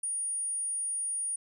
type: tone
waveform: sine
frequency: 9550 Hz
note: D9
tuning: 28 cents sharp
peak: -30 dBFS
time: 0.03-1.36 s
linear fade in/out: 5 ms
effects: none